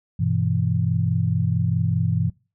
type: chord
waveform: sine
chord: E minor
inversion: first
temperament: just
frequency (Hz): 98.89 / 123.61 / 164.81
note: G2 / B2 / E3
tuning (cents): +16 / +2 / 0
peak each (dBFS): -23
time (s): 0.19-2.3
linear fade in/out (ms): 10
effects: noise-tail reverb RT60 0.3 s tail -22 dB re dry

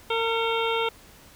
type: harmonic tone with a mistuned harmonic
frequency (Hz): 456.4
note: A#4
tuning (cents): -37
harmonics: 1 / 2 / 3 / 5 / 6 / 7 / 8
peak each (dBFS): -26 / -29 / -31 / -33 / -34 / -34 / -35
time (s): 0.1-0.89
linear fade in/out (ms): 5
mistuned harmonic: 5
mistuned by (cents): -49
effects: pink hiss -51 dBFS RMS until 1.35 s

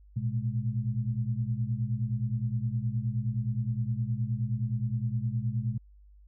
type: tone cluster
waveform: sine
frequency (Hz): 113.4 / 123 / 210.3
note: A#2 / B2 / G#3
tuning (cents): -47 / -7 / +22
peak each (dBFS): -31 / -30 / -37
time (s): 0.16-5.78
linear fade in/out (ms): 10
effects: added 50 Hz sine -52 dBFS peak until 6.27 s

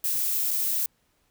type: noise with dropouts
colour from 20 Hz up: violet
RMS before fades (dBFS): -26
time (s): 0.04-0.86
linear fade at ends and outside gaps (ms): 1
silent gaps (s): 0.508-0.512
effects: pink hiss -69 dBFS RMS until 1.3 s

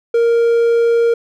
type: tone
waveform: triangle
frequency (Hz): 466.2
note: A#4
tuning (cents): 0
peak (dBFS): -8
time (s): 0.14-1.14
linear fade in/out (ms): 5
effects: none

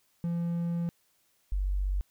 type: tone pair in turn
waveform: triangle / sine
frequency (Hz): 170.6 / 47.87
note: F3 / G1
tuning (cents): -40 / -40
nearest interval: octave + minor seventh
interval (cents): 2200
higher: first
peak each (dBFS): -26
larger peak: neither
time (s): 0.24-0.89 / 1.52-2.01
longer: first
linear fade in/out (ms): 0
effects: white hiss -70 dBFS RMS until 2.1 s

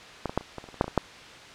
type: clicks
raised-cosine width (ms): 1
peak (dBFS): -14 / -19 / -9 / -28 / -21 / -29 / -30 / -30 / -6 / -17 / -20 / -6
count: 12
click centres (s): 0.257 / 0.295 / 0.376 / 0.41 / 0.583 / 0.641 / 0.688 / 0.743 / 0.811 / 0.843 / 0.88 / 0.977
effects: white hiss -45 dBFS RMS until 1.54 s + low-pass 4000 Hz 12 dB/octave

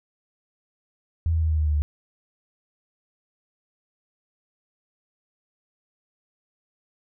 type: tone with pitch steps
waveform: sine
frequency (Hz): 82.41 / 80.95 / 79.51 / 78.1 / 76.71 / 75.35 / 74.02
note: E2 / E2 / D#2 / D#2 / D#2 / D2 / D2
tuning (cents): 0 / -31 / +38 / +7 / -24 / +45 / +14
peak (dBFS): -19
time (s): 1.26-1.82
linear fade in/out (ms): 0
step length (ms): 80
effects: none

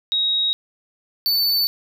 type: tone pair in turn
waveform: sine / square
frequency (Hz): 3790 / 4507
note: A#7 / C#8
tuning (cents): +28 / +28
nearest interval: minor third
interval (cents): 300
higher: second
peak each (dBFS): -17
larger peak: neither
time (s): 0.12-0.53 / 1.26-1.67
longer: neither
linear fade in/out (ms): 0
effects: none

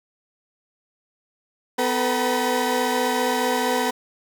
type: tone cluster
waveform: 35% pulse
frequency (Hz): 251.1 / 443 / 498 / 758 / 961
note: B3 / A4 / B4 / F#5 / B5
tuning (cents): +29 / +12 / +14 / +42 / -48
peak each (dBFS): -25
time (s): 1.78-3.91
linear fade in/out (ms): 10
effects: none

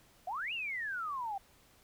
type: exponential two-way sweep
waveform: sine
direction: up then down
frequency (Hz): 679 to 2895 to 762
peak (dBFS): -35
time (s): 0.27-1.38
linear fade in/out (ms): 5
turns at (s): 0.53
effects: pink hiss -64 dBFS RMS until 1.83 s

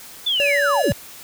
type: linear sweep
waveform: sine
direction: down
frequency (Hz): 3556 to 45.2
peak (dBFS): -17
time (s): 0.26-0.93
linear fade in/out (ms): 10
type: tone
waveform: square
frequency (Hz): 570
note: C#5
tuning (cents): +48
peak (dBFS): -20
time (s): 0.4-0.92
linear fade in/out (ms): 0
effects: white hiss -40 dBFS RMS until 1.23 s

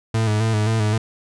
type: tone with vibrato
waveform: 40% pulse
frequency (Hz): 109.1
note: A2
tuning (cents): -14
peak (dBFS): -16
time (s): 0.14-0.98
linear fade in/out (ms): 5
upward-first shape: square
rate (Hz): 3.8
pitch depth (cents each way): 45
effects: resampled to 22050 Hz

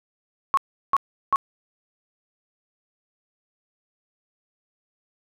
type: tone bursts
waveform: sine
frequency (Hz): 1101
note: C#6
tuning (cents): -12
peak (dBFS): -15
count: 3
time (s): 0.54-1.359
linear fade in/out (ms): 0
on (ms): 33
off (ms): 360
effects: none

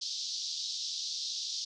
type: band-pass noise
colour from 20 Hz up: white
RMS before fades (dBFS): -37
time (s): 0.01-1.65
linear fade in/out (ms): 10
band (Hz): 3600 to 5800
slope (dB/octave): 48
effects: none

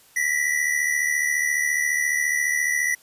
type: tone pair together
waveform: square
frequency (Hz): 1924 / 1998.5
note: B6 / B6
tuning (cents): -46 / +20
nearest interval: minor second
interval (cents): 66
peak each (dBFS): -24 / -24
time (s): 0.16-2.95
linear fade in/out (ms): 5
effects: white hiss -54 dBFS RMS until 3.02 s + resampled to 32000 Hz

